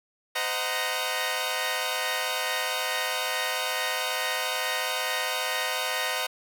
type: chord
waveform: 10% pulse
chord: C half-diminished seventh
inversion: none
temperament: equal with one note detuned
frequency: 513.4 / 622.3 / 740 / 932.3 Hz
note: C5 / Eb5 / Gb5 / Bb5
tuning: -33 / 0 / 0 / 0 cents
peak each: -24 dBFS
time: 0.35-6.27 s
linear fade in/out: 10 ms
effects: none